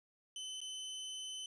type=tone with dropouts; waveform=sawtooth; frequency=3040 Hz; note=F#7; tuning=46 cents sharp; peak=-39 dBFS; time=0.36-1.46 s; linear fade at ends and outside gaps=2 ms; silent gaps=0.605-0.614 s; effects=resampled to 22050 Hz

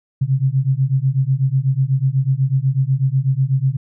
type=beating tone pair; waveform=sine; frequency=129.7 / 137.8 Hz; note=C3 / C#3; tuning=-15 / -10 cents; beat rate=8.1 Hz; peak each=-17 dBFS; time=0.21-3.77 s; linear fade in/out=10 ms; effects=none

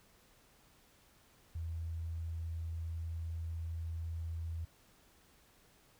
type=tone; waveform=sine; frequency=82.41 Hz; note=E2; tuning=in tune; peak=-37 dBFS; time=1.55-4.65 s; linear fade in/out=5 ms; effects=pink hiss -66 dBFS RMS until 5.99 s

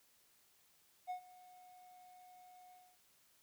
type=tone with ADSR envelope; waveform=triangle; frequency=729 Hz; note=F#5; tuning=26 cents flat; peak=-36 dBFS; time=1.07-2.99 s; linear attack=33 ms; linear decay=98 ms; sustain=-20 dB; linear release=280 ms; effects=white hiss -71 dBFS RMS until 3.42 s

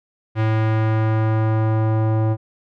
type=tone with low-pass filter sweep; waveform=square; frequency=110 Hz; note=A2; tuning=in tune; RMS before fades=-18 dBFS; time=0.35-2.37 s; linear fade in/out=50 ms; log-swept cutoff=2300 to 800 Hz; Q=1; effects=none

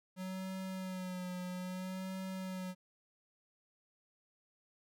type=tone with vibrato; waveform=square; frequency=185 Hz; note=F#3; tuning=in tune; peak=-40 dBFS; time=0.16-2.75 s; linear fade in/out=50 ms; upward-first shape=sine; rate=0.61 Hz; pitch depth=38 cents each way; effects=none

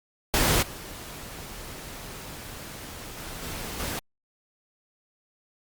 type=noise with level steps; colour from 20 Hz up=pink; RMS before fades=-22 / -40 / -38 / -35 / -31 dBFS; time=0.34-3.99 s; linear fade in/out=0 ms; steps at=0.62 / 3.17 / 3.42 / 3.79 s; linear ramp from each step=10 ms; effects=Opus 48 kbps

